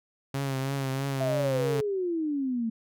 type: tone with vibrato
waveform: sawtooth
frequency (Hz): 135.6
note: C#3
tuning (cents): -38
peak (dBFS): -24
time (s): 0.34-1.81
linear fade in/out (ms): 5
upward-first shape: triangle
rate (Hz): 3.1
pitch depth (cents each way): 50
type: exponential sweep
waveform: sine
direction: down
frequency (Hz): 674 to 220.5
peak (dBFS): -26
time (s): 1.2-2.7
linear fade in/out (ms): 10
effects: none